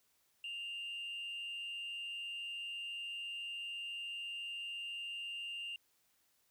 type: tone with frequency modulation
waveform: sine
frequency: 2794 Hz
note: F7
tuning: in tune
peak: -39 dBFS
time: 0.44-5.76 s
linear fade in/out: 2 ms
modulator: 176 Hz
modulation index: 0.29
effects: tanh soft clip ceiling -38 dBFS + white hiss -75 dBFS RMS until 6.5 s